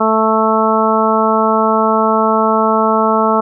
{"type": "harmonic tone", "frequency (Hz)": 220, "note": "A3", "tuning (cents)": 0, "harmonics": [1, 2, 3, 4, 5, 6], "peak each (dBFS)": [-17, -17, -17, -17, -17, -17], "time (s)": [0, 3.41], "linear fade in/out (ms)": 10, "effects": []}